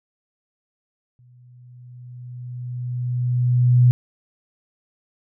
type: tone with exponential growth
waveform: sine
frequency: 123.47 Hz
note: B2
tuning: in tune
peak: -9 dBFS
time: 1.19-3.91 s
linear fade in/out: 0 ms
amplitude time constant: 590 ms
effects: none